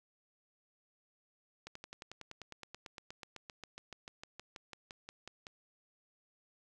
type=slowing click train; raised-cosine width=0.2 ms; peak=-29 dBFS; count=30; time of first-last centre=1.67-5.468 s; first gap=84 ms; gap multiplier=1.03; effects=none

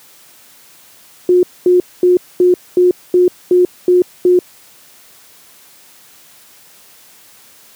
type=tone bursts; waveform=sine; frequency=360 Hz; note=F#4; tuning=47 cents flat; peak=-6 dBFS; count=9; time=1.29-4.39 s; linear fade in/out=2 ms; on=140 ms; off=230 ms; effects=white hiss -44 dBFS RMS until 7.75 s + high-pass 100 Hz 12 dB/octave

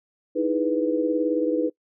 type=chord; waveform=sine; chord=E major seventh; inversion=third; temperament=equal; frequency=311.1 / 329.6 / 415.3 / 493.9 Hz; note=D#4 / E4 / G#4 / B4; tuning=0 / 0 / 0 / 0 cents; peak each=-24 / -28 / -30 / -24 dBFS; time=0.35-1.7 s; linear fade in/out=20 ms; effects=noise-tail reverb RT60 0.1 s tail -23 dB re dry

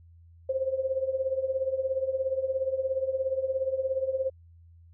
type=tone with tremolo; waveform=sine; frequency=528 Hz; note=C5; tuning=16 cents sharp; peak=-22 dBFS; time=0.49-4.3 s; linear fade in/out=5 ms; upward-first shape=triangle; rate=17 Hz; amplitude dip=85%; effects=added 84 Hz sine -51 dBFS peak until 4.93 s

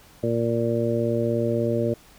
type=harmonic tone; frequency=116.54 Hz; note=A#2; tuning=in tune; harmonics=1 / 2 / 3 / 4 / 5; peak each=-27 / -27 / -27 / -27 / -27 dBFS; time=0.23-1.94 s; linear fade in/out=5 ms; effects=pink hiss -52 dBFS RMS until 2.18 s

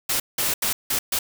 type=noise bursts at uneven times; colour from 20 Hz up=white; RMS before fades=-23 dBFS; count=5; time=0.09-0.2 / 0.38-0.54 / 0.62-0.73 / 0.9-0.99 / 1.12-1.19 s; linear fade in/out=5 ms; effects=none

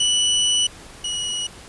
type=tone pair in turn; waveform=sawtooth; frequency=2960 / 2919 Hz; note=F#7 / F#7; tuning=0 / -24 cents; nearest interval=unison; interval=24 cents; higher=first; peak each=-13 / -20 dBFS; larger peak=first; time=0-0.67 / 1.04-1.47 s; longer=first; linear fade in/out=5 ms; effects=pink hiss -42 dBFS RMS until 1.68 s + resampled to 24000 Hz

